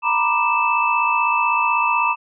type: tone cluster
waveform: sine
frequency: 929 / 985 / 1184 / 2633 Hz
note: A#5 / B5 / D6 / E7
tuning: -6 / -5 / +14 / -3 cents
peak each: -21 dBFS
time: 0.02-2.16 s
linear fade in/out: 50 ms
effects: none